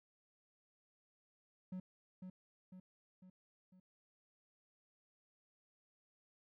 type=tone with echo; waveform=triangle; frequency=184.7 Hz; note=F#3; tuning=3 cents flat; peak=-40 dBFS; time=1.72-1.8 s; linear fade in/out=5 ms; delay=500 ms; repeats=4; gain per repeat=-5 dB; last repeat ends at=3.8 s; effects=none